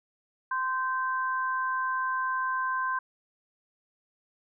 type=tone pair together; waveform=sine; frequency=1037.8 / 1555 Hz; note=C6 / G6; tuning=-14 / -14 cents; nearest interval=perfect fifth; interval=700 cents; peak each=-28 / -31 dBFS; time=0.51-2.99 s; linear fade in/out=5 ms; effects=none